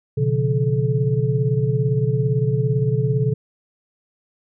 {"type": "tone cluster", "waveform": "sine", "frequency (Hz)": [123.9, 141.6, 173.6, 431.3], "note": ["B2", "C#3", "F3", "A4"], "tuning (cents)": [6, 37, -10, -35], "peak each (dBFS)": [-20, -20, -28, -24], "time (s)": [0.17, 3.34], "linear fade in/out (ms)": 10, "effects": []}